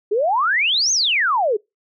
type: exponential two-way sweep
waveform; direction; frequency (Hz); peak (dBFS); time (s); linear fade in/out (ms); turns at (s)
sine; up then down; 392 to 6600 to 392; -15; 0.11-1.57; 10; 0.92
effects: noise-tail reverb RT60 0.2 s tail -26 dB re dry